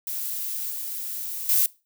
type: noise with level steps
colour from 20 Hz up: violet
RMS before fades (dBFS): -30 / -32 / -20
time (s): 0.07-1.66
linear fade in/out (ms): 2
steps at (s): 0.7 / 1.49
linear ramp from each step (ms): 2
effects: noise-tail reverb RT60 0.3 s tail -22 dB re dry

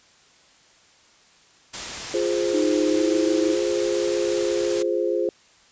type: noise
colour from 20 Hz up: white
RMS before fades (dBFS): -31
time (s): 1.73-4.83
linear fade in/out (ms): 10
type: chord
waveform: sine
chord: F minor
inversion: none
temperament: equal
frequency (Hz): 349.2 / 415.3 / 523.3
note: F4 / Ab4 / C5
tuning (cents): 0 / 0 / 0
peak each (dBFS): -24 / -25 / -25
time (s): 2.14-5.29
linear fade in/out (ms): 2
type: tone with pitch glide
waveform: sine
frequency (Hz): 311.1 to 323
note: D#4 to E4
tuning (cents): 0 to -35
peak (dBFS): -21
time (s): 2.53-3.55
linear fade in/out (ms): 20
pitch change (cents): +65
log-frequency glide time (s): 2.89-3.06
effects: white hiss -55 dBFS RMS until 5.71 s + resampled to 16000 Hz

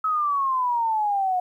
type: exponential sweep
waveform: sine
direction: down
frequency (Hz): 1292 to 720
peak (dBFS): -20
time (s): 0.04-1.4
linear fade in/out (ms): 5
effects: 10-bit

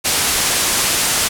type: low-pass noise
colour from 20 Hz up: white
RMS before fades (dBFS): -17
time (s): 0.04-1.29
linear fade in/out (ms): 20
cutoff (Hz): 11000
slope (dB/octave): 24
effects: none

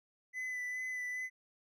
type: tone with vibrato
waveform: triangle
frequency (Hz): 2004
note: B6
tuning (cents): +25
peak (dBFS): -35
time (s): 0.33-1.3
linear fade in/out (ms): 50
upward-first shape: sine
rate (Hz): 2.4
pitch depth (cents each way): 18
effects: none

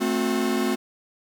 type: chord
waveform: 45% pulse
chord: F# diminished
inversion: first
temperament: equal with one note detuned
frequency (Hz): 220 / 261.6 / 362.4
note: A3 / C4 / F#4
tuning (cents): 0 / 0 / -36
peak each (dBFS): -26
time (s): 0-0.76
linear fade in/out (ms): 20
effects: none

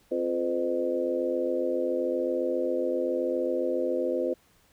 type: harmonic tone with a mistuned harmonic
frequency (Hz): 87.5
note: F2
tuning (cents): +4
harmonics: 3 / 4 / 5 / 6 / 7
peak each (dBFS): -34 / -30 / -37 / -28 / -34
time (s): 0.11-4.34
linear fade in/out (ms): 10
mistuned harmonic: 6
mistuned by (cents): -45
effects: pink hiss -63 dBFS RMS until 4.72 s

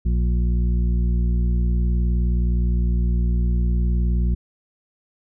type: harmonic tone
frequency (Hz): 59.5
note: A#1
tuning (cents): +36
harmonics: 1 / 2 / 3 / 4 / 6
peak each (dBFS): -17 / -29 / -27 / -36 / -40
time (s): 0.05-4.35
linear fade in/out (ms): 10
effects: none

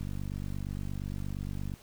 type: click train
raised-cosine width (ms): 5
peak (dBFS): -25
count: 85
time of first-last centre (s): 0.01-1.738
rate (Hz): 48.6
effects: pink hiss -56 dBFS RMS until 1.82 s

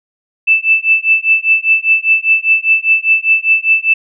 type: tone with tremolo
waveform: sine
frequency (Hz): 2642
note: E7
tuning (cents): +3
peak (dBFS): -4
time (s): 0.47-3.94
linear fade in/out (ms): 10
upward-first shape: triangle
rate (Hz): 5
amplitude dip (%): 100
effects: none

